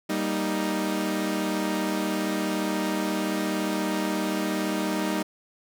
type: chord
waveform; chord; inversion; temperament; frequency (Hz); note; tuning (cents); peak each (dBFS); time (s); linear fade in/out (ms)
sawtooth; Eb major; first; equal; 196 / 233.1 / 311.1; G3 / Bb3 / Eb4; 0 / 0 / 0; -25 / -29 / -24; 0.09-5.23; 10
effects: none